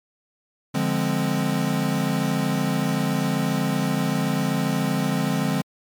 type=chord; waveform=square; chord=D half-diminished seventh; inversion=none; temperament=equal; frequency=146.83 / 174.61 / 207.7 / 261.6 Hz; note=D3 / F3 / Ab3 / C4; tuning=0 / 0 / 0 / 0 cents; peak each=-27 dBFS; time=0.74-5.62 s; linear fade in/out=10 ms; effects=MP3 96 kbps